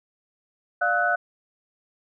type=tone cluster; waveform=sine; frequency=592 / 704 / 1288 / 1491 Hz; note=D5 / F5 / E6 / F#6; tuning=+14 / +14 / -41 / +13 cents; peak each=-30 / -24 / -30 / -22 dBFS; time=0.81-1.16 s; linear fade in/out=10 ms; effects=none